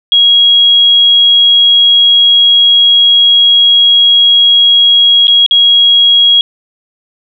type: tone with dropouts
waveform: sine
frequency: 3300 Hz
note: G#7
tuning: 12 cents flat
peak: -3 dBFS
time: 0.12-6.41 s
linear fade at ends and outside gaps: 1 ms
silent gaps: 5.271-5.28 / 5.463-5.51 s
effects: none